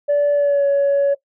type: tone with pitch glide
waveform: sine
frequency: 579 to 561.9 Hz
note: D5 to C#5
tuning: -25 to +23 cents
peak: -11 dBFS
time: 0.08-1.15 s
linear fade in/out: 20 ms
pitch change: -52 cents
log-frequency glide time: 0.33-0.66 s
effects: noise-tail reverb RT60 0.1 s tail -18 dB re dry + tanh soft clip ceiling -11 dBFS